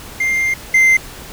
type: tone pair in turn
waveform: triangle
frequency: 2103 / 2081 Hz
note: C7 / C7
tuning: +8 / -10 cents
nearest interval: unison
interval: 18 cents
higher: first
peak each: -12 / -6 dBFS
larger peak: second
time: 0.2-0.54 / 0.74-0.97 s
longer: first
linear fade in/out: 5 ms
effects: pink hiss -34 dBFS RMS until 1.32 s